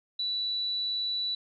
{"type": "tone", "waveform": "sine", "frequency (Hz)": 3951, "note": "B7", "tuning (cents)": 0, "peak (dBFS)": -28, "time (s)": [0.19, 1.35], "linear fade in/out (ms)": 5, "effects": []}